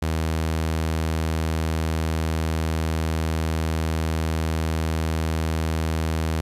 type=tone; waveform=sawtooth; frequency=80 Hz; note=D#2; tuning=49 cents sharp; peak=-18 dBFS; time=0.02-6.41 s; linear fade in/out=5 ms; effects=resampled to 32000 Hz + 9-bit